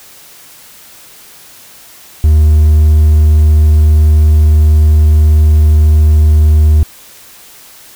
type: tone with hard clipping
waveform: triangle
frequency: 76.8 Hz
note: D#2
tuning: 22 cents flat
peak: -4 dBFS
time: 2.24-6.83 s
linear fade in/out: 0 ms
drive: 5 dB
effects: white hiss -37 dBFS RMS until 7.95 s